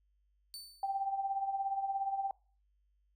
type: tone with exponential decay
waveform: sawtooth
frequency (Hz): 4526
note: C#8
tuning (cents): +35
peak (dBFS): -39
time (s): 0.54-1.05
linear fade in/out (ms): 0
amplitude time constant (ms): 110
type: tone with tremolo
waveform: sine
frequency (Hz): 784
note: G5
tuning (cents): 0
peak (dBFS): -29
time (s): 0.83-2.31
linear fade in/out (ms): 2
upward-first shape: triangle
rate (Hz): 17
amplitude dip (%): 70
effects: noise-tail reverb RT60 0.4 s tail -24 dB re dry + added 50 Hz sine -70 dBFS peak until 3.15 s